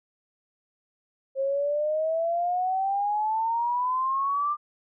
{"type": "exponential sweep", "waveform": "sine", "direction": "up", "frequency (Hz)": [533, 1197], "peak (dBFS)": -23, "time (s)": [1.35, 4.57], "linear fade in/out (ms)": 50, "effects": []}